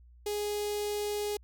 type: tone with notch filter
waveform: sawtooth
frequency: 415 Hz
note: G#4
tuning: 1 cent flat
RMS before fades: -33 dBFS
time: 0.26-1.37 s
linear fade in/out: 5 ms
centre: 1400 Hz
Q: 0.55
effects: added 60 Hz sine -53 dBFS peak until 1.43 s